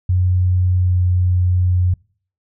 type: tone with pitch glide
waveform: sine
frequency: 91 to 90.27 Hz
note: F#2 to F#2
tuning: -28 to -42 cents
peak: -12 dBFS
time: 0.09-1.94 s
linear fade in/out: 5 ms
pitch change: -14 cents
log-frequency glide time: 0.81-0.9 s
effects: noise-tail reverb RT60 0.5 s tail -26 dB re dry